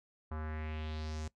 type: tone with low-pass filter sweep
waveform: square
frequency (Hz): 77.7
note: D#2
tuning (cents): -2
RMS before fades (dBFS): -40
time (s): 0.31-1.28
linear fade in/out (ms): 5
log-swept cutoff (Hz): 1200 to 7300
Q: 2.6
effects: noise-tail reverb RT60 0.1 s tail -19 dB re dry